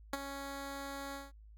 10% pulse tone with ADSR envelope, 277.2 Hz, C#4, in tune, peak -23 dBFS, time 0.13-1.32 s, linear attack 4 ms, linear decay 26 ms, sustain -10 dB, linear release 180 ms, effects added 53 Hz sine -53 dBFS peak until 1.57 s

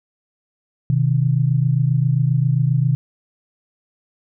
sine tone pair together, 127.6 / 155.11 Hz, C3 / D#3, -43 / -5 cents, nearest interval minor third, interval 338 cents, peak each -16 / -18 dBFS, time 0.9-2.95 s, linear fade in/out 0 ms, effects none

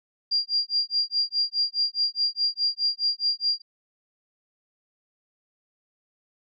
sine tone with tremolo, 4778 Hz, D8, 29 cents sharp, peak -19 dBFS, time 0.31-3.62 s, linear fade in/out 10 ms, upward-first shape sine, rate 4.8 Hz, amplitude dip 100%, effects none

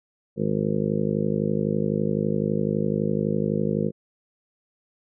harmonic tone, 51.91 Hz, G#1, in tune, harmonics 2 / 3 / 4 / 5 / 6 / 7 / 8 / 9 / 10, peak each -36 / -27 / -26 / -34 / -36 / -30 / -34 / -29 / -34 dBFS, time 0.36-3.92 s, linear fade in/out 50 ms, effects none

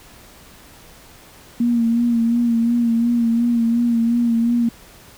sine tone with vibrato, 234.2 Hz, A#3, 8 cents sharp, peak -14 dBFS, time 1.6-4.69 s, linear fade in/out 5 ms, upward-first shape sine, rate 2.8 Hz, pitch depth 38 cents each way, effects pink hiss -45 dBFS RMS until 5.17 s

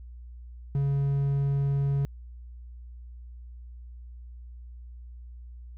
triangle tone, 139.5 Hz, C#3, 11 cents sharp, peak -21 dBFS, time 0.75-2.05 s, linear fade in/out 0 ms, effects added 60 Hz sine -41 dBFS peak until 5.77 s

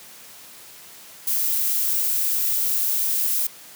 violet noise, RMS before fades -22 dBFS, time 1.27-3.47 s, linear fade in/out 5 ms, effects white hiss -44 dBFS RMS until 3.75 s + high-pass 100 Hz 12 dB/octave

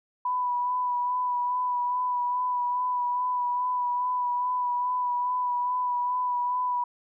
sine tone with vibrato, 987.8 Hz, B5, in tune, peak -24 dBFS, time 0.25-6.84 s, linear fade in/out 5 ms, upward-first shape sine, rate 2.4 Hz, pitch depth 22 cents each way, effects none

